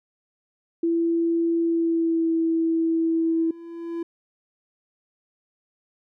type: tone with pitch glide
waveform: sine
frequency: 334.6 to 327.7 Hz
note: E4 to E4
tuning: +26 to -10 cents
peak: -19 dBFS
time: 0.83-3.51 s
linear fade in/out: 5 ms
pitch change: -36 cents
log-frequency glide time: 1.6-2.31 s
type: tone with exponential growth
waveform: triangle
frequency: 336.2 Hz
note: E4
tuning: 34 cents sharp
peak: -23 dBFS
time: 2.74-4.03 s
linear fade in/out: 5 ms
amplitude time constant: 280 ms
effects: none